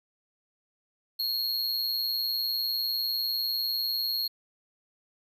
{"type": "tone with amplitude modulation", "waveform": "square", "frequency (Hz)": 4280, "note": "C8", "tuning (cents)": 38, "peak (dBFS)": -24, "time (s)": [1.19, 4.28], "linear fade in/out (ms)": 10, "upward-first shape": "sine", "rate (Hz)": 120, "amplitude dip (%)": 80, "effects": []}